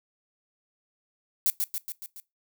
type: noise with echo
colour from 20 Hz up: violet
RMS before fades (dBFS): -23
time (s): 1.46-1.5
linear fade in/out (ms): 0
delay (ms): 140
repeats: 5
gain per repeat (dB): -4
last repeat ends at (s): 2.2
effects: noise-tail reverb RT60 0.2 s tail -20 dB re dry